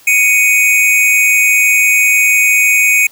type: tone pair together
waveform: square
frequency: 2235 / 2489 Hz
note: C#7 / D#7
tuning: +14 / 0 cents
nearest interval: major second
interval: 186 cents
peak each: -12 / -10 dBFS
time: 0.07-3.07 s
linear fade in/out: 5 ms
effects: white hiss -44 dBFS RMS until 3.11 s